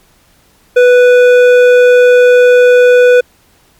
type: tone with hard clipping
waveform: sine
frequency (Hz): 493.9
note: B4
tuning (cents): 0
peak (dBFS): -4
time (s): 0.76-3.21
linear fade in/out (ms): 10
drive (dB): 10
effects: pink hiss -49 dBFS RMS until 3.79 s + MP3 96 kbps